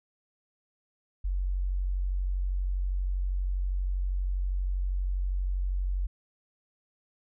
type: tone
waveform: sine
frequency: 46.25 Hz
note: F#1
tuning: in tune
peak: -26 dBFS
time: 1.24-6.07 s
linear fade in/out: 10 ms
effects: none